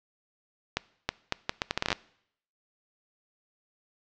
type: accelerating click train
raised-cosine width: 0.2 ms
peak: -8 dBFS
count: 13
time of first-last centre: 0.77-1.928 s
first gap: 320 ms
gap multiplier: 0.73
effects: noise-tail reverb RT60 0.7 s tail -22 dB re dry + low-pass 5000 Hz 12 dB/octave